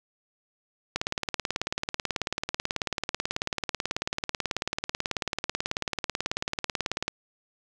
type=click train; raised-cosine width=0.2 ms; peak=-10 dBFS; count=113; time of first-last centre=0.96-7.08 s; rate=18.3 Hz; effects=none